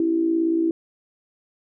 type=tone with amplitude modulation; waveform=sine; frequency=329.6 Hz; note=E4; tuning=in tune; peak=-15 dBFS; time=0-0.71 s; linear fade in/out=2 ms; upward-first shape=sine; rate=57.9 Hz; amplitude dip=60%; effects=none